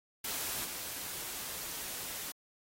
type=noise with level steps; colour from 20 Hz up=white; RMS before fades=-37 / -41 dBFS; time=0.24-2.32 s; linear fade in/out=5 ms; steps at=0.64 s; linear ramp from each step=10 ms; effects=AAC 48 kbps